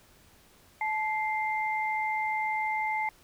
sine tone pair together, 865.9 / 2093 Hz, A5 / C7, -28 / 0 cents, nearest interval octave + minor third, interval 1528 cents, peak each -29 / -31 dBFS, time 0.81-3.09 s, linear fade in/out 2 ms, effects pink hiss -59 dBFS RMS until 3.23 s

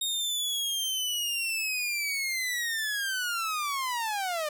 sawtooth linear sweep, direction down, 3727 to 588 Hz, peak -25 dBFS, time 0.01-4.49 s, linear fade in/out 5 ms, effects none

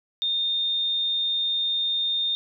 sine tone, 3645 Hz, A#7, 40 cents flat, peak -22 dBFS, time 0.22-2.35 s, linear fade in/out 0 ms, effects none

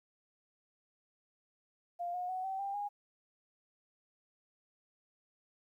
sine tone with pitch steps, 698.5 / 721 / 744.3 / 768.3 / 793.1 / 818.8 Hz, F5 / F#5 / F#5 / G5 / G5 / G#5, 0 / -45 / +10 / -35 / +20 / -25 cents, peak -35 dBFS, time 1.99-2.89 s, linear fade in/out 20 ms, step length 150 ms, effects 12-bit

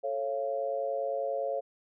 sine chord, A augmented, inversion none, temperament just, 440 / 550 / 687.5 Hz, A4 / C#5 / E#5, 0 / -14 / -27 cents, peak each -37 / -31 / -35 dBFS, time 0.03-1.61 s, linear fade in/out 20 ms, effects none

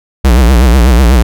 square tone with vibrato, 61.9 Hz, B1, 5 cents sharp, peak -4 dBFS, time 0.24-1.23 s, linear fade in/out 10 ms, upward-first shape triangle, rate 8.1 Hz, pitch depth 210 cents each way, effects none

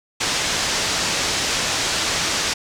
white low-pass noise, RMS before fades -22 dBFS, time 0.2-2.54 s, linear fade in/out 10 ms, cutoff 6800 Hz, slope 24 dB/octave, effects none

